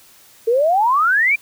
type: exponential sweep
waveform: sine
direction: up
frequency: 440 to 2421 Hz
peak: -12 dBFS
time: 0.47-1.36 s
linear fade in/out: 10 ms
effects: white hiss -48 dBFS RMS until 1.41 s